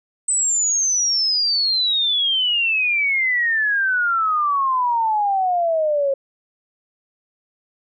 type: exponential sweep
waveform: sine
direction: down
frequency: 8160 to 540 Hz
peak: -16 dBFS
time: 0.28-6.14 s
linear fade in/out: 5 ms
effects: none